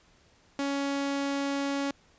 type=tone; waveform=sawtooth; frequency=279.2 Hz; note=C#4; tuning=13 cents sharp; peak=-24 dBFS; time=0.59-1.91 s; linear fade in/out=2 ms; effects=pink hiss -62 dBFS RMS until 2.18 s + resampled to 16000 Hz